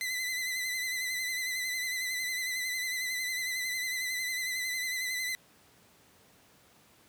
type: tone with vibrato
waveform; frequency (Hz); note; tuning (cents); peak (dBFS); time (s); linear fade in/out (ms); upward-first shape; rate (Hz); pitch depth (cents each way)
sawtooth; 2022; B6; +40; -28; 0.01-5.35; 0; sine; 11; 44
effects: pink hiss -61 dBFS RMS until 7.08 s + high-pass 100 Hz 12 dB/octave